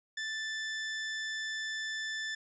sawtooth tone, 1760 Hz, A6, in tune, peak -31 dBFS, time 0.17-2.35 s, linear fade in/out 5 ms, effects resampled to 16000 Hz

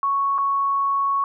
sine tone with dropouts, 1108.7 Hz, C#6, in tune, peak -18 dBFS, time 0.03-1.24 s, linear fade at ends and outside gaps 1 ms, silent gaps 0.381-0.385 s, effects none

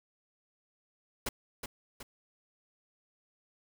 pink noise with echo, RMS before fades -34 dBFS, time 1.26-1.29 s, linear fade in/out 5 ms, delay 370 ms, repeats 2, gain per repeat -6 dB, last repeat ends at 2.03 s, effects none

